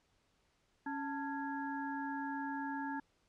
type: harmonic tone with a mistuned harmonic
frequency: 277.2 Hz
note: C#4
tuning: in tune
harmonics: 1 / 3 / 5 / 6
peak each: -40 / -41 / -53 / -45 dBFS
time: 0.86-3 s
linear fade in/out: 5 ms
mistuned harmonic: 3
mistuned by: +110 cents
effects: pink hiss -75 dBFS RMS until 3.28 s + low-pass 7000 Hz 12 dB/octave